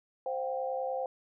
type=chord; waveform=sine; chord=C suspended fourth; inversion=none; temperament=equal with one note detuned; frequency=523.3 / 714 / 784 Hz; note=C5 / F5 / G5; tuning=0 / +38 / 0 cents; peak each=-33 / -38 / -37 dBFS; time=0.26-1.06 s; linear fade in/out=2 ms; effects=none